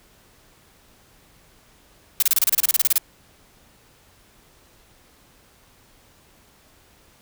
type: noise bursts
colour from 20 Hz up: blue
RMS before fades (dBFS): -17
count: 15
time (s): 2.2-2.981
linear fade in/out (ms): 2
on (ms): 25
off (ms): 29
effects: pink hiss -55 dBFS RMS until 7.21 s